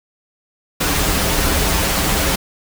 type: noise with comb filter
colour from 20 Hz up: pink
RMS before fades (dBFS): -17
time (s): 0.8-2.36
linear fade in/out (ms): 10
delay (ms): 8.4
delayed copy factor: -0.6
effects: none